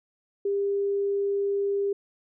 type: tone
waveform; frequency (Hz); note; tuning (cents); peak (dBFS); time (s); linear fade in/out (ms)
sine; 400; G4; +35; -23; 0.45-1.93; 5
effects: none